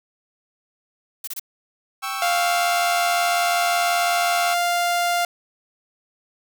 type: noise bursts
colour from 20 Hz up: blue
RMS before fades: -30 dBFS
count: 3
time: 1.24-1.397 s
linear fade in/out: 5 ms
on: 35 ms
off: 26 ms
type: chord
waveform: sawtooth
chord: C# diminished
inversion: second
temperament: equal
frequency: 784 / 1108.7 / 1318.5 Hz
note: G5 / C#6 / E6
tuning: 0 / 0 / 0 cents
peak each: -27 / -27 / -25 dBFS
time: 2.02-4.55 s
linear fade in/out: 20 ms
type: tone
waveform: sawtooth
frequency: 698.5 Hz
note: F5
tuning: in tune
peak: -15 dBFS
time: 2.22-5.25 s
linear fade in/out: 2 ms
effects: none